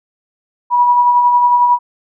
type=tone with tremolo; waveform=sine; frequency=972 Hz; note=B5; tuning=28 cents flat; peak=-6 dBFS; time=0.7-1.79 s; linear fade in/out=50 ms; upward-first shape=sine; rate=11 Hz; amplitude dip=35%; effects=none